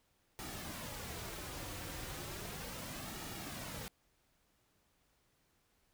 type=noise with flanger; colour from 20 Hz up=pink; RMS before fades=-45 dBFS; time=0.39-3.88 s; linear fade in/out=0 ms; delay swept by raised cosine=1.9 to 4.8 ms; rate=0.35 Hz; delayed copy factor=-0.5; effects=pink hiss -75 dBFS RMS until 5.93 s